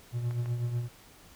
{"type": "tone with tremolo", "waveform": "triangle", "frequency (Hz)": 120, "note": "B2", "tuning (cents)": -49, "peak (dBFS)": -24, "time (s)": [0.12, 0.89], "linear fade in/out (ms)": 50, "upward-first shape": "triangle", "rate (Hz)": 8.1, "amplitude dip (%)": 60}
{"type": "clicks", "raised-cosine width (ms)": 0.5, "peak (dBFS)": -31, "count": 2, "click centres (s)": [0.31, 0.459]}
{"effects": ["pink hiss -55 dBFS RMS until 1.35 s"]}